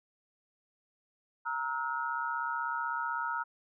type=tone cluster; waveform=sine; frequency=933 / 1298 / 1434 Hz; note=A#5 / E6 / F6; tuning=+1 / -27 / +45 cents; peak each=-35 / -36 / -36 dBFS; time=1.45-3.44 s; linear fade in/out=20 ms; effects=none